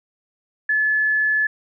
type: tone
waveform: sine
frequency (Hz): 1723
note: A6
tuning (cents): -37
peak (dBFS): -16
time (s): 0.69-1.47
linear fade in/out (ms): 5
effects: none